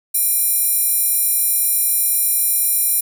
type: tone with high-pass filter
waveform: square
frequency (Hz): 798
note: G5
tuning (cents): +31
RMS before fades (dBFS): -17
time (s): 0.14-3.01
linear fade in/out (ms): 10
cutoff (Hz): 11000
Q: 2.7
effects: none